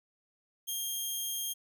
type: tone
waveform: 10% pulse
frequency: 3219 Hz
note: G7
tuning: 45 cents sharp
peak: -25 dBFS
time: 0.67-1.54 s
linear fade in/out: 20 ms
effects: none